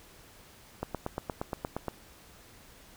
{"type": "click train", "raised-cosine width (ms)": 1, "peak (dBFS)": -18, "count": 10, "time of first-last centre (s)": [0.83, 1.883], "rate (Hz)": 8.55, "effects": ["pink hiss -55 dBFS RMS until 2.96 s"]}